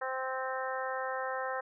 harmonic tone, 261 Hz, C4, 4 cents flat, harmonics 2 / 3 / 4 / 5 / 6 / 7, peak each -37 / -39 / -40 / -41 / -42 / -42 dBFS, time 0.01-1.61 s, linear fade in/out 10 ms, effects none

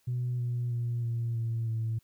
sine tone with pitch steps, 123.47 / 121.21 / 118.99 / 116.81 / 114.67 / 112.57 Hz, B2 / B2 / A#2 / A#2 / A#2 / A2, 0 / -32 / +36 / +4 / -28 / +40 cents, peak -27 dBFS, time 0.07-1.99 s, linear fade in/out 10 ms, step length 320 ms, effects tanh soft clip ceiling -25 dBFS + white hiss -70 dBFS RMS until 2.03 s

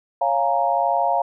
sine chord, Bb minor seventh, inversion first, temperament equal, 554.4 / 698.5 / 830.6 / 932.3 Hz, Db5 / F5 / Ab5 / Bb5, 0 / 0 / 0 / 0 cents, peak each -25 / -20 / -24 / -23 dBFS, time 0.21-1.22 s, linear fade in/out 5 ms, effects none

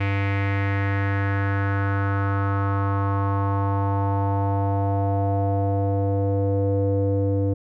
square tone with low-pass filter sweep, 98.9 Hz, G2, 16 cents sharp, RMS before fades -22 dBFS, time 0-7.54 s, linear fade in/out 10 ms, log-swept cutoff 2300 to 430 Hz, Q 3.8, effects none

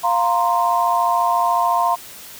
sine chord, F suspended fourth, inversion none, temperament equal, 698.5 / 932.3 / 1046.5 Hz, F5 / Bb5 / C6, 0 / 0 / 0 cents, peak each -19 dBFS, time 0.03-1.96 s, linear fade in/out 20 ms, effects white hiss -38 dBFS RMS until 2.39 s

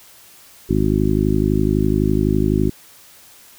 harmonic tone, 51.91 Hz, G#1, in tune, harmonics 1 / 2 / 3 / 4 / 5 / 6 / 7, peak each -22 / -22 / -22 / -22 / -22 / -22 / -22 dBFS, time 0.69-2.7 s, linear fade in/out 10 ms, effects white hiss -46 dBFS RMS until 3.58 s

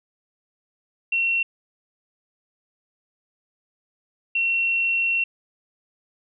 sine tone pair in turn, 2723 / 2723 Hz, F7 / F7, -44 / -44 cents, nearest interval unison, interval 0 cents, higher neither, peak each -19 dBFS, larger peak neither, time 1.12-1.43 / 4.35-5.24 s, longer second, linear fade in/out 5 ms, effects none

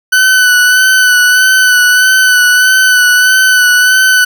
40% pulse tone with vibrato, 1500 Hz, F#6, 23 cents sharp, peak -4 dBFS, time 0.12-4.25 s, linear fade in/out 10 ms, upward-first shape sine, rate 1.6 Hz, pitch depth 26 cents each way, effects none

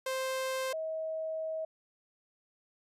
sawtooth / sine tone pair in turn, 524 / 637.7 Hz, C5 / D#5, +2 / +42 cents, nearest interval minor third, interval 340 cents, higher second, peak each -28 / -33 dBFS, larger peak first, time 0.06-0.73 / 0.73-1.65 s, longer second, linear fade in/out 5 ms, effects resampled to 32000 Hz

